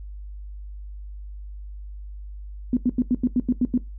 sine tone bursts, 246.9 Hz, B3, in tune, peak -16 dBFS, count 9, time 2.73-3.777 s, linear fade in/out 2 ms, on 39 ms, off 87 ms, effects noise-tail reverb RT60 0.2 s tail -18 dB re dry + added 50 Hz sine -34 dBFS peak until 3.98 s

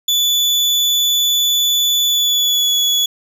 35% pulse tone with pitch glide, 3470 to 3393 Hz, A7 to G#7, -25 to +36 cents, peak -11 dBFS, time 0.08-3.06 s, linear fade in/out 5 ms, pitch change -39 cents, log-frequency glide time 2.05-2.77 s, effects none

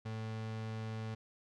35% pulse tone, 110.5 Hz, A2, 8 cents sharp, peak -37 dBFS, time 0.05-1.15 s, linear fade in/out 10 ms, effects low-pass 5000 Hz 12 dB/octave

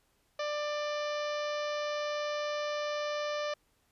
harmonic tone, 593 Hz, D5, 17 cents sharp, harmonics 1 / 2 / 3 / 4 / 5 / 6 / 7 / 8 / 9 / 10, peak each -33 / -39 / -43 / -45 / -47 / -49 / -50 / -51 / -52 / -53 dBFS, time 0.39-3.54 s, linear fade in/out 5 ms, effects pink hiss -72 dBFS RMS until 3.91 s + resampled to 32000 Hz

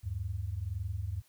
sine tone pair together, 78.31 / 100 Hz, D#2 / G2, +12 / +35 cents, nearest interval major third, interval 423 cents, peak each -37 / -35 dBFS, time 0.03-1.22 s, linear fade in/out 20 ms, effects white hiss -67 dBFS RMS until 1.28 s

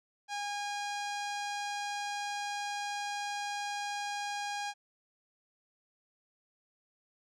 sawtooth tone with low-pass filter, 817 Hz, G#5, 29 cents flat, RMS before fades -37 dBFS, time 0.28-4.74 s, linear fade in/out 50 ms, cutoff 6400 Hz, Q 1.3, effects none

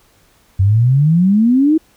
sine exponential sweep, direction up, 92.5 to 326.2 Hz, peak -8 dBFS, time 0.59-1.78 s, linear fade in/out 10 ms, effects pink hiss -53 dBFS RMS until 1.96 s

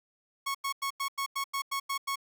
sawtooth tone bursts, 1102 Hz, C#6, 11 cents flat, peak -26 dBFS, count 10, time 0.46-2.158 s, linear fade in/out 10 ms, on 87 ms, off 92 ms, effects none

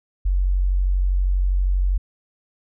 sine tone, 46.25 Hz, F#1, in tune, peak -16 dBFS, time 0.25-1.98 s, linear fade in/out 10 ms, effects none

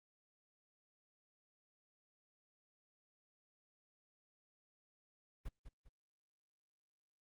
brown noise with echo, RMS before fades -43 dBFS, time 5.45-5.49 s, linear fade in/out 10 ms, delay 200 ms, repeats 2, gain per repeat -9 dB, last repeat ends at 5.89 s, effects Opus 24 kbps

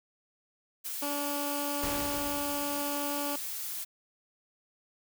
blue noise, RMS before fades -37 dBFS, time 0.84-3.85 s, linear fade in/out 20 ms
15% pulse tone, 287.4 Hz, D4, 37 cents flat, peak -26 dBFS, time 1.02-3.36 s, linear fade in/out 5 ms
pink noise with exponential decay, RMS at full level -35 dBFS, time 1.83-3.67 s, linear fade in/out 0 ms, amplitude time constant 400 ms
effects none

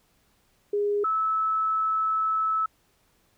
sine tone pair in turn, 410.6 / 1303.6 Hz, G#4 / E6, -20 / -20 cents, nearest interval octave + minor sixth, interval 2000 cents, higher second, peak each -22 dBFS, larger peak neither, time 0.73-1.04 / 1.04-2.66 s, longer second, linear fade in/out 5 ms, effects pink hiss -66 dBFS RMS until 3.37 s

